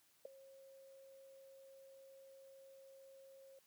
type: tone with ADSR envelope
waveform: sine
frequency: 540 Hz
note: C#5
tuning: 45 cents flat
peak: -40 dBFS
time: 0.25-3.59 s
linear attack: 5 ms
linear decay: 5 ms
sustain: -18 dB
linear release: 3 ms
effects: white hiss -73 dBFS RMS until 3.66 s + high-pass 80 Hz 12 dB/octave